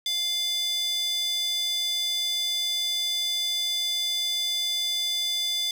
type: tone with high-pass filter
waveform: square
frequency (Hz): 698.5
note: F5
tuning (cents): 0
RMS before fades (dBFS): -27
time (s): 0.06-5.71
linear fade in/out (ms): 2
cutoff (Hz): 3800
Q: 6.2
effects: none